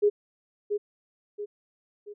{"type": "tone with echo", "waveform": "sine", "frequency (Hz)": 413.4, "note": "G#4", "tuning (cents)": -8, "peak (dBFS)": -17, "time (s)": [0.02, 0.1], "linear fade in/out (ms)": 20, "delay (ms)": 680, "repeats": 3, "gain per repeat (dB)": -7, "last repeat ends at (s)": 2.14, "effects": []}